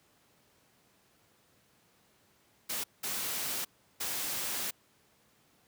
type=noise bursts at uneven times; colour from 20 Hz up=white; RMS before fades=-35 dBFS; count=3; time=2.69-2.84 / 3.03-3.65 / 4-4.71 s; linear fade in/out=10 ms; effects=pink hiss -67 dBFS RMS until 5.67 s + high-pass 100 Hz 12 dB/octave